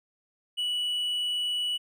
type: tone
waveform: triangle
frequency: 2947 Hz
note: F#7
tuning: 8 cents flat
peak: -25 dBFS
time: 0.57-1.78 s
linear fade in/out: 20 ms
effects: none